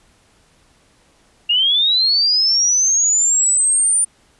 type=linear sweep; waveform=sine; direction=up; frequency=2794 to 9280 Hz; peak=-12 dBFS; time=1.49-4.05 s; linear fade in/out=10 ms; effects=pink hiss -55 dBFS RMS until 4.39 s + resampled to 24000 Hz